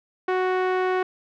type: tone with low-pass filter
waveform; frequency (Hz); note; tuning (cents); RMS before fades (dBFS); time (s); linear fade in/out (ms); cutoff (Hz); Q
sawtooth; 370; F#4; 0; -23; 0.28-1.03; 5; 1800; 1.1
effects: none